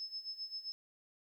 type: tone with tremolo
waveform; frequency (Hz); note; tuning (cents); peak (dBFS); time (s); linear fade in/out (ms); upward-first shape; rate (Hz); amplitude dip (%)
sine; 5220; E8; -18; -38; 0-0.72; 0; sine; 7.6; 80
effects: 12-bit